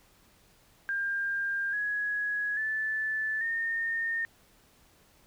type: tone with pitch steps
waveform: sine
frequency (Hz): 1600 / 1672.8 / 1748.8 / 1828.4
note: G6 / G#6 / A6 / A#6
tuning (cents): +35 / +12 / -11 / -34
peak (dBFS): -28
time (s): 0.89-4.25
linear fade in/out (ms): 0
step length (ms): 840
effects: pink hiss -62 dBFS RMS until 5.26 s